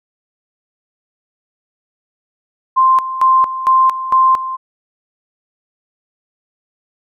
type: tone with tremolo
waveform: sine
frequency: 1046.5 Hz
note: C6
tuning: in tune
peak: -7 dBFS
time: 2.76-4.57 s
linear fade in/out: 20 ms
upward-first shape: square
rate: 2.2 Hz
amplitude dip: 75%
effects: none